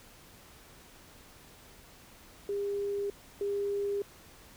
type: tone pair in turn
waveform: sine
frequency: 403.3 / 403.3 Hz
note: G4 / G4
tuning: +49 / +49 cents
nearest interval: unison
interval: 0 cents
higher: neither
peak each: -30 / -29 dBFS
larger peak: second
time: 2.49-3.1 / 3.41-4.02 s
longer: neither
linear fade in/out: 2 ms
effects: pink hiss -55 dBFS RMS until 4.56 s